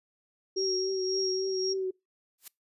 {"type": "tone with vibrato", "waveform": "sine", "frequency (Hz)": 379.3, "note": "F#4", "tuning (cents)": 43, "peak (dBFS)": -28, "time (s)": [0.56, 1.91], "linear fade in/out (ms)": 10, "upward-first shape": "triangle", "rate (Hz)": 3.6, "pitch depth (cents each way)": 32}
{"type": "tone with tremolo", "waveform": "sine", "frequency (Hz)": 5588, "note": "F8", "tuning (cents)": 0, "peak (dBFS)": -29, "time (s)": [0.56, 1.74], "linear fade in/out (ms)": 20, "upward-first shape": "sine", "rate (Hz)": 1.9, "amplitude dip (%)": 60}
{"type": "noise with exponential growth", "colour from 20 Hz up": "blue", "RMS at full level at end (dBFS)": -37, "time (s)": [2.38, 2.48], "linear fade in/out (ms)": 5, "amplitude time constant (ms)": 20}
{"effects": ["noise-tail reverb RT60 0.2 s tail -25 dB re dry", "resampled to 32000 Hz"]}